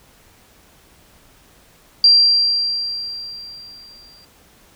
sine tone with exponential decay, 4734 Hz, D8, 13 cents sharp, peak -6 dBFS, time 2.04-4.25 s, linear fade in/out 2 ms, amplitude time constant 480 ms, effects pink hiss -51 dBFS RMS until 4.75 s

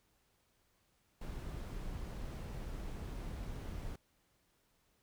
brown noise, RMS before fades -43 dBFS, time 1.21-3.96 s, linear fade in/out 5 ms, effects pink hiss -75 dBFS RMS until 5.02 s

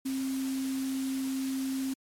sine tone in noise, 265.9 Hz, C4, 28 cents sharp, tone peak -29 dBFS, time 0.05-1.94 s, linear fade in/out 10 ms, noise white, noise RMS -42 dBFS, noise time 0.05-1.94 s, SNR +10 dB, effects low-pass 12000 Hz 12 dB/octave + MP3 96 kbps

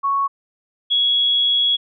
sine tone pair in turn, 1108.7 / 3342 Hz, C#6 / G#7, 0 / +10 cents, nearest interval octave + perfect fifth, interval 1910 cents, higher second, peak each -16 / -14 dBFS, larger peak second, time 0.03-0.28 / 0.9-1.77 s, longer second, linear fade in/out 20 ms, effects none

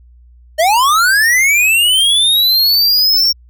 square linear sweep, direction up, 599 to 5550 Hz, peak -9 dBFS, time 0.58-3.33 s, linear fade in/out 20 ms, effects added 60 Hz sine -40 dBFS peak until 3.49 s

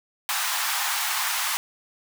pink high-pass noise, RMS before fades -26 dBFS, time 0.29-1.57 s, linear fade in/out 0 ms, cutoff 800 Hz, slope 48 dB/octave, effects none

